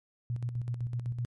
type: tone with tremolo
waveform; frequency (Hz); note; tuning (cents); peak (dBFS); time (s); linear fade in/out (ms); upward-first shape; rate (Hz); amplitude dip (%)
sine; 120.3; B2; -45; -29; 0.3-1.25; 0; square; 7.9; 55
effects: MP3 48 kbps